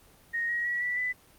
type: tone with pitch steps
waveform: sine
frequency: 1864.7 / 1896.2 / 1928.2 / 1960.8 / 1993.9 Hz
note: A#6 / A#6 / B6 / B6 / B6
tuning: 0 / +29 / -42 / -13 / +16 cents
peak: -27 dBFS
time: 0.33-1.13 s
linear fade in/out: 20 ms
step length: 160 ms
effects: pink hiss -58 dBFS RMS until 1.38 s + Opus 24 kbps